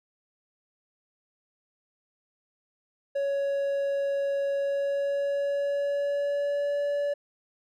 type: tone with pitch glide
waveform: triangle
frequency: 558 to 574.4 Hz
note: C#5 to D5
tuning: +11 to -39 cents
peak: -23 dBFS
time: 3.15-7.14 s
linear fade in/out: 10 ms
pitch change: +50 cents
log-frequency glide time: 4.55-6.81 s
effects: none